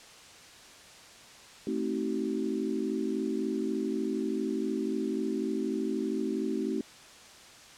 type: chord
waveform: sine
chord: A diminished seventh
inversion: none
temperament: just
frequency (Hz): 220 / 264 / 316.8 / 380.2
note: A3 / C4 / Eb4 / Gb4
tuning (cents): 0 / +16 / +31 / +47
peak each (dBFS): -34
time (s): 1.67-6.81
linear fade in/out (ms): 2
effects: white hiss -51 dBFS RMS until 7.77 s + low-pass 7000 Hz 12 dB/octave